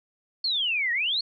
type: exponential two-way sweep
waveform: sine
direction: down then up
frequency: 4435 to 1840 to 4435 Hz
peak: -23 dBFS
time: 0.44-1.21 s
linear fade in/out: 5 ms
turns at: 0.92 s
effects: none